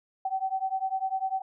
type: beating tone pair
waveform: sine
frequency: 760 / 770 Hz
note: F#5 / G5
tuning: +46 / -31 cents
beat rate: 10 Hz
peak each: -30 dBFS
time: 0.25-1.42 s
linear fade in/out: 5 ms
effects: none

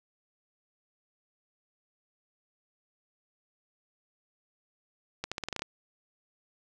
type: accelerating click train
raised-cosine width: 0.2 ms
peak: -16 dBFS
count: 9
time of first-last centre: 5.24-5.62 s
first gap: 76 ms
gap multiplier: 0.86
effects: none

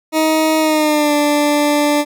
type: tone with pitch glide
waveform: 20% pulse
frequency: 315 to 293.9 Hz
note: D#4 to D4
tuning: +21 to +1 cents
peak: -7 dBFS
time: 0.12-2.05 s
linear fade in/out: 50 ms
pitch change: -120 cents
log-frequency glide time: 0.59-1.13 s
effects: none

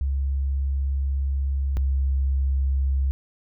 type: tone pair in turn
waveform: sine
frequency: 68.3 / 67.44 Hz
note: C#2 / C#2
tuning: -25 / -47 cents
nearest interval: unison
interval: 22 cents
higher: first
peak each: -21 / -19 dBFS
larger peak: second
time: 0.01-1.77 / 1.77-3.11 s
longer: first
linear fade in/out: 0 ms
effects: none

